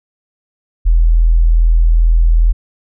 sine tone, 41.2 Hz, E1, in tune, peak -6 dBFS, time 0.85-2.53 s, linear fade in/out 20 ms, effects none

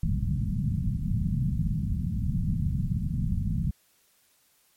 white low-pass noise, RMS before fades -27 dBFS, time 0.03-3.71 s, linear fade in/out 5 ms, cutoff 200 Hz, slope 48 dB/octave, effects white hiss -65 dBFS RMS until 4.76 s + MP3 64 kbps

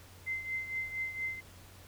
sine tone with tremolo, 2073 Hz, C7, 17 cents flat, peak -31 dBFS, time 0.26-1.41 s, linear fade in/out 20 ms, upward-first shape triangle, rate 4.3 Hz, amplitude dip 75%, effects added 91 Hz sine -54 dBFS peak until 1.87 s + pink hiss -56 dBFS RMS until 1.87 s

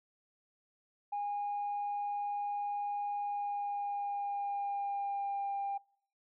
sine tone with pitch glide, 818 to 797.5 Hz, G#5 to G5, -26 to +30 cents, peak -32 dBFS, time 1.12-5.78 s, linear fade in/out 10 ms, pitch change -44 cents, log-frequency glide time 3.19-5.53 s, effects noise-tail reverb RT60 0.6 s tail -26 dB re dry + tanh soft clip ceiling -30 dBFS

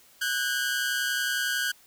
sawtooth tone pair together, 1480 / 1611 Hz, F#6 / G6, 0 / +47 cents, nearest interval minor second, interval 147 cents, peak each -25 dBFS, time 0.21-1.72 s, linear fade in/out 10 ms, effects white hiss -57 dBFS RMS until 1.86 s

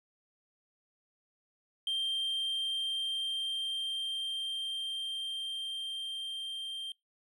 triangle tone with level ramp, 3166 Hz, G7, 17 cents sharp, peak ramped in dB -27 to -35 dBFS, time 1.87-6.92 s, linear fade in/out 2 ms, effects noise-tail reverb RT60 0.2 s tail -26 dB re dry + tanh soft clip ceiling -25 dBFS

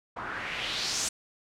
white noise with low-pass filter sweep, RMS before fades -33 dBFS, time 0.16-1.09 s, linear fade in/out 10 ms, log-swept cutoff 1100 to 7800 Hz, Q 2.7, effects none

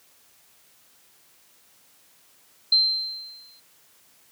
sine tone with exponential decay, 4124 Hz, C8, 26 cents flat, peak -13 dBFS, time 2.72-3.6 s, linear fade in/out 5 ms, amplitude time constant 190 ms, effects white hiss -58 dBFS RMS until 4.31 s + high-pass 80 Hz 12 dB/octave

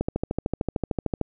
click train, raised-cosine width 2 ms, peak -11 dBFS, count 17, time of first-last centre 0.01-1.213 s, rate 13.3 Hz, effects none

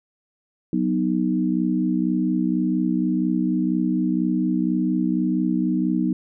sine chord, B major, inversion second, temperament equal, 185 / 246.9 / 311.1 Hz, F#3 / B3 / D#4, 0 / 0 / 0 cents, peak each -23 dBFS, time 0.73-6.13 s, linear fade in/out 2 ms, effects none

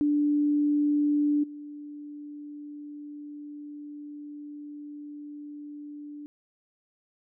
sine tone with level steps, 293.7 Hz, D4, in tune, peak -21 / -38 dBFS, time 0.01-6.26 s, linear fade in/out 0 ms, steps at 1.43 s, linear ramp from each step 10 ms, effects none

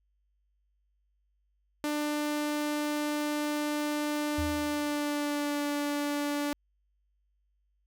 sawtooth tone with pitch glide, 297.2 to 290.4 Hz, D4 to D4, +21 to -19 cents, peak -25 dBFS, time 1.84-6.53 s, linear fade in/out 0 ms, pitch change -40 cents, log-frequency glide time 4.36-5.64 s
sine tone with exponential decay, 81.1 Hz, E2, 28 cents flat, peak -29 dBFS, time 4.38-5.03 s, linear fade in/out 5 ms, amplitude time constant 140 ms
effects added 50 Hz sine -70 dBFS peak until 7.86 s

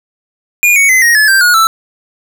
square tone with pitch steps, 2430 / 2228 / 2043 / 1873.8 / 1718.3 / 1575.7 / 1444.9 / 1325 Hz, D#7 / C#7 / C7 / A#6 / A6 / G6 / F#6 / E6, -42 / +8 / -42 / +8 / -42 / +9 / -42 / +9 cents, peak -6 dBFS, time 0.63-1.67 s, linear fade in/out 0 ms, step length 130 ms, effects none

